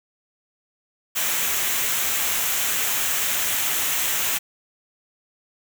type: noise with comb filter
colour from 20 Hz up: white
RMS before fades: -23 dBFS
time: 1.15-4.39 s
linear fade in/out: 20 ms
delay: 0.21 ms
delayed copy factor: -0.5
effects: none